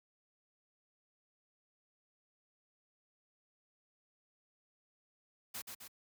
white noise with echo, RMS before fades -43 dBFS, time 5.54-5.62 s, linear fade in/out 10 ms, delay 130 ms, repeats 2, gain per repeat -4 dB, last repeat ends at 5.88 s, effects high-pass 60 Hz 12 dB/octave

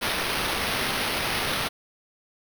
violet noise with sample-and-hold, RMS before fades -27 dBFS, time 0.01-1.69 s, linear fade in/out 20 ms, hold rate 7350 Hz, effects none

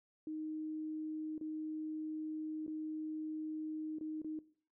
sine tone with dropouts, 311.1 Hz, D#4, in tune, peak -39 dBFS, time 0.27-4.39 s, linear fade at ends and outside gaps 2 ms, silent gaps 1.38-1.411 / 2.665-2.678 / 3.986-4.01 / 4.218-4.245 s, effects noise-tail reverb RT60 0.5 s tail -19 dB re dry

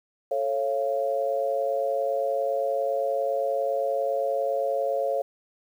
sine chord, A augmented, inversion none, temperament just, 440 / 550 / 687.5 Hz, A4 / C#5 / E#5, 0 / -14 / -27 cents, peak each -31 / -25 / -29 dBFS, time 0.31-5.22 s, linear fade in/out 5 ms, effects 9-bit

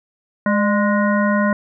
harmonic tone with a mistuned harmonic, 208.1 Hz, G#3, 4 cents sharp, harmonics 1 / 3 / 5 / 7 / 9, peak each -16 / -21 / -23 / -24 / -26 dBFS, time 0.46-1.53 s, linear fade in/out 2 ms, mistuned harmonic 3, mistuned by -59 cents, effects none

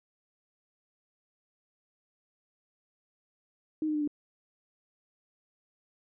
sine tone with pitch steps, 311.1 / 305.2 / 299.5 / 293.8 Hz, D#4 / D#4 / D4 / D4, 0 / -33 / +34 / +1 cents, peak -27 dBFS, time 3.82-4.076 s, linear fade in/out 2 ms, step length 64 ms, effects none

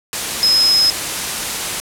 sine tone in noise, 5120 Hz, D#8, 49 cents sharp, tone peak -10 dBFS, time 0.43-0.9 s, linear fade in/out 0 ms, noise white, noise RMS -21 dBFS, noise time 0.13-1.8 s, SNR +8 dB, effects low-pass 11000 Hz 12 dB/octave

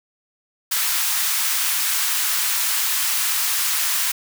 white high-pass noise, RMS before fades -21 dBFS, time 0.71-4.12 s, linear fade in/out 10 ms, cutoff 960 Hz, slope 24 dB/octave, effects none

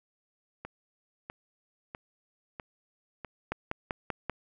two click trains, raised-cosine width 0.5 ms, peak -16 / -24 dBFS, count 5 / 5, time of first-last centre 3.52-4.297 / 0.65-3.247 s, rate 5.15 / 1.54 Hz, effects none

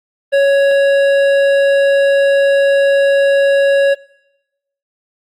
sine tone with hard clipping, 556 Hz, C#5, 5 cents sharp, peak -10 dBFS, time 0.32-3.95 s, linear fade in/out 20 ms, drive 11 dB, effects noise-tail reverb RT60 0.9 s tail -23 dB re dry + Opus 24 kbps

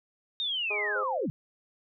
sine linear sweep, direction down, 3729 to 120.9 Hz, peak -28 dBFS, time 0.4-1.3 s, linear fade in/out 0 ms
harmonic tone, 207.7 Hz, G#3, in tune, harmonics 2 / 3 / 4 / 5 / 6, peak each -35 / -39 / -41 / -43 / -45 dBFS, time 0.7-1.04 s, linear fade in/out 10 ms
sine tone, 522 Hz, C5, 4 cents flat, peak -33 dBFS, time 0.95-1.26 s, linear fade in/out 10 ms
effects none

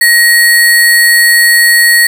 sine tone with sample-and-hold, 1892 Hz, A#6, 25 cents sharp, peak -3 dBFS, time 0.01-2.07 s, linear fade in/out 5 ms, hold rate 6300 Hz, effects none

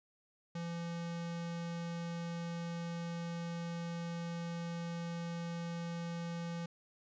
square tone, 169.7 Hz, F3, 49 cents flat, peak -39 dBFS, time 0.55-6.66 s, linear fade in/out 5 ms, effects resampled to 16000 Hz

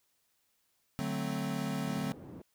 square chord, D dominant seventh, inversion none, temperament equal, 146.83 / 185 / 220 / 261.6 Hz, D3 / F#3 / A3 / C4, 0 / 0 / 0 / 0 cents, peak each -39 dBFS, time 0.99-2.12 s, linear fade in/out 0 ms
white band-pass noise, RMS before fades -48 dBFS, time 1.87-2.42 s, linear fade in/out 5 ms, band 100 to 280 Hz, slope 12 dB/octave
effects white hiss -75 dBFS RMS until 2.54 s

